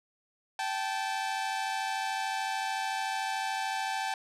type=tone pair together; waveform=sawtooth; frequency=777 / 870.6 Hz; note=G5 / A5; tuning=-16 / -19 cents; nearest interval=major second; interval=197 cents; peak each=-29 / -30 dBFS; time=0.59-4.14 s; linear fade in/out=2 ms; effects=low-pass 8000 Hz 12 dB/octave